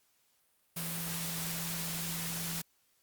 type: tone in noise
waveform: sine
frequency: 167 Hz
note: E3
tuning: 23 cents sharp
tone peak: -40 dBFS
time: 0.76-2.62 s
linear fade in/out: 10 ms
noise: white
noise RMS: -38 dBFS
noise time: 0.76-2.62 s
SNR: -5 dB
effects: white hiss -72 dBFS RMS until 3.02 s + Opus 48 kbps